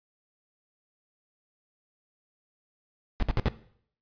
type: noise bursts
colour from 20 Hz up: brown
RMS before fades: -23 dBFS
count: 4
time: 3.2-3.483 s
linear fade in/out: 0 ms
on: 25 ms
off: 61 ms
effects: noise-tail reverb RT60 0.6 s tail -17 dB re dry + resampled to 11025 Hz